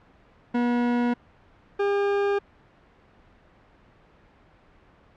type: tone pair in turn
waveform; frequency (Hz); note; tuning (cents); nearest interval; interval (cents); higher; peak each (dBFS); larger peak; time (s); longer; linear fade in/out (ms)
40% pulse; 241.4 / 402.6; B3 / G4; -39 / +46; major sixth; 885; second; -20; neither; 0.54-1.14 / 1.79-2.39; neither; 10
effects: pink hiss -56 dBFS RMS until 5.16 s + low-pass 2000 Hz 12 dB/octave